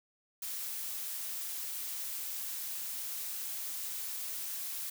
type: noise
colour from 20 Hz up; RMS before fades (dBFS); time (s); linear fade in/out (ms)
blue; -39; 0.42-4.9; 5
effects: none

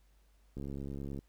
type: click train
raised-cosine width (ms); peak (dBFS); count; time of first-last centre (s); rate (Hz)
3; -29; 44; 0.57-1.19; 69.4
effects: added 50 Hz sine -63 dBFS peak until 1.28 s + pink hiss -74 dBFS RMS until 1.28 s

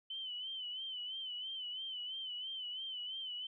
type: tone with vibrato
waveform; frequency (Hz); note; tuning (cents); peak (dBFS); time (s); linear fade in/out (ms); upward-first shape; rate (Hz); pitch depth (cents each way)
sine; 3045; F#7; +49; -40; 0.1-3.47; 5; sine; 3; 70
effects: none

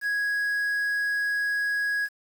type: tone with quantisation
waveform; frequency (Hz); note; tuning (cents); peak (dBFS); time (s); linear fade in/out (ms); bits
triangle; 1661.2; G#6; 0; -22; 0.01-2.09; 50; 8
effects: none

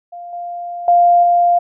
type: tone with level steps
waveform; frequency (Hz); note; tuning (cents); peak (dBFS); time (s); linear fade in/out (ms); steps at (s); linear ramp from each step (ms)
sine; 698.5; F5; 0; -28 / -23 / -7 / -9; 0.12-1.59; 10; 0.33 / 0.88 / 1.23; 2
effects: none

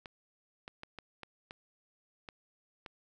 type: clicks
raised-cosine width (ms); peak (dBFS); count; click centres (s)
0.3; -28; 8; 0.058 / 0.679 / 0.834 / 0.987 / 1.233 / 1.509 / 2.288 / 2.862
effects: none

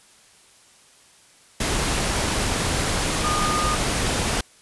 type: tone in noise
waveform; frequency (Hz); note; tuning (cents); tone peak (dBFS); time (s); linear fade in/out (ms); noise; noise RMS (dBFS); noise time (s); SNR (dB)
sine; 1222; D#6; -32; -23; 3.24-3.75; 5; pink; -23; 1.6-4.41; -3
effects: white hiss -53 dBFS RMS until 4.61 s + resampled to 24000 Hz

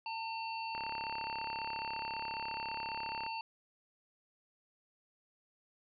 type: harmonic tone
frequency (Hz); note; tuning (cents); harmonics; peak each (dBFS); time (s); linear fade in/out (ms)
900; A5; +39; 1 / 3 / 5; -39 / -43 / -48; 0.06-3.41; 2
type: click train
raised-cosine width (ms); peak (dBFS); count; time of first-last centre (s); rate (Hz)
0.5; -30; 88; 0.75-3.264; 34.6
effects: none

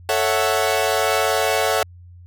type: chord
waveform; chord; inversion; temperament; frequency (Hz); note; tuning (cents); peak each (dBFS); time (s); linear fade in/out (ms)
sawtooth; F# minor seventh; first; equal; 440 / 554.4 / 659.3 / 740; A4 / C#5 / E5 / F#5; 0 / 0 / 0 / 0; -19; 0.09-1.83; 2
effects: added 88 Hz sine -40 dBFS peak until 2.26 s

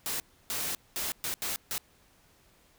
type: noise bursts at uneven times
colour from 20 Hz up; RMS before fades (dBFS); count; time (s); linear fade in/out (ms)
white; -33; 6; 0.06-0.2 / 0.5-0.75 / 0.96-1.12 / 1.24-1.34 / 1.42-1.56 / 1.71-1.78; 0
effects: pink hiss -63 dBFS RMS until 2.78 s

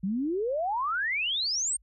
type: exponential sweep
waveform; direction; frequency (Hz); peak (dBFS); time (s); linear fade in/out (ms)
sine; up; 180 to 8870; -26; 0.03-1.77; 10
effects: added 50 Hz sine -59 dBFS peak until 1.82 s

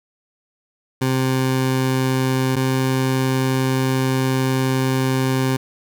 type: tone pair in turn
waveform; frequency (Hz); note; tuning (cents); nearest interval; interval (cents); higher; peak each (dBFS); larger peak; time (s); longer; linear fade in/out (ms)
20% pulse; 130.81 / 131.31; C3 / C3; 0 / +7; unison; 7; second; -12; neither; 1.01-2.56 / 2.56-5.57; second; 10
effects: none

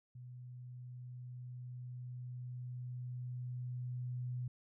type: tone with level ramp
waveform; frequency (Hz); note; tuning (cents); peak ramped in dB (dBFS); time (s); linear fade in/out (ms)
sine; 124.3; B2; +12; -48 to -37; 0.15-4.48; 5
effects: none

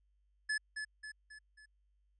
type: tone with echo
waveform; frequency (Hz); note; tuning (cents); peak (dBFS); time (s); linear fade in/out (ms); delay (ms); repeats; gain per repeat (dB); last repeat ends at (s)
square; 1720; A6; -40; -33; 0.49-0.58; 10; 270; 4; -6; 1.66
effects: added 50 Hz sine -70 dBFS peak until 2.19 s + resampled to 22050 Hz

